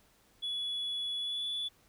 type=tone with pitch glide; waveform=sine; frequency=3400 to 3445 Hz; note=G#7 to A7; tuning=+40 to -37 cents; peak=-31 dBFS; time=0.42-1.69 s; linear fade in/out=20 ms; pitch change=+23 cents; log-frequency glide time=1.17-1.46 s; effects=tanh soft clip ceiling -31 dBFS + pink hiss -66 dBFS RMS until 1.88 s